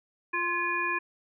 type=harmonic tone with a mistuned harmonic; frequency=349.2 Hz; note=F4; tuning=in tune; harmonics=1 / 3 / 5 / 7; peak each=-37 / -31 / -31 / -31 dBFS; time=0.33-0.99 s; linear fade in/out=10 ms; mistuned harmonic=5; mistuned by=-39 cents; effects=none